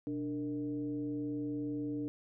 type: tone with frequency modulation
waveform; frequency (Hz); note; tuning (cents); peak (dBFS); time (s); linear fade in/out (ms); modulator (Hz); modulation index
sine; 293.7; D4; 0; -34; 0.07-2.08; 0; 168; 0.64
effects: none